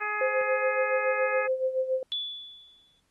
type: harmonic tone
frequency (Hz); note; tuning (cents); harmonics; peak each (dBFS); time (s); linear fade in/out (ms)
420.3; G#4; +21; 1 / 2 / 3 / 4 / 5 / 6; -40 / -36 / -33 / -32 / -35 / -36; 0-1.48; 20
type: tone with tremolo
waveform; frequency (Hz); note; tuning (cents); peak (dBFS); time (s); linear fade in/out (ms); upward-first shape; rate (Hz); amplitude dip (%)
sine; 520; C5; -11; -22; 0.21-2.03; 2; sine; 7.1; 70
type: tone with exponential decay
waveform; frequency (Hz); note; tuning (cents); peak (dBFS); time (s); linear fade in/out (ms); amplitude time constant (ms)
sine; 3445; A7; -37; -26; 2.12-3; 0; 190
effects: pink hiss -71 dBFS RMS until 3.1 s + Opus 24 kbps

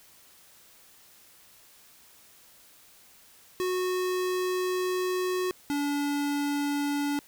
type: tone pair in turn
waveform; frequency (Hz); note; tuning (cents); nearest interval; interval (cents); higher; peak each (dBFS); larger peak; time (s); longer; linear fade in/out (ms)
square; 366.7 / 287.5; F#4 / D4; -15 / -37; major third; 422; first; -27; neither; 3.6-5.51 / 5.7-7.19; first; 0
effects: white hiss -56 dBFS RMS until 7.27 s

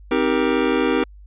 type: chord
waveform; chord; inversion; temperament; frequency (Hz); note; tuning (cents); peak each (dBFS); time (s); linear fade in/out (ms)
square; C minor seventh; none; just; 261.6 / 314 / 392.4 / 470.9; C4 / Eb4 / G4 / Bb4; 0 / +16 / +2 / +18; -23; 0.11-1.04; 5
effects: added 50 Hz sine -40 dBFS peak until 1.26 s + resampled to 8000 Hz

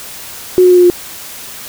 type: tone with pitch steps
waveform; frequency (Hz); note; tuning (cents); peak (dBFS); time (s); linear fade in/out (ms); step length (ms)
sine; 365.4 / 362.5 / 359.5 / 356.6 / 353.8; F#4 / F#4 / F#4 / F4 / F4; -22 / -35 / -50 / +36 / +23; -3; 0.58-0.9; 0; 64
effects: white hiss -29 dBFS RMS until 1.68 s

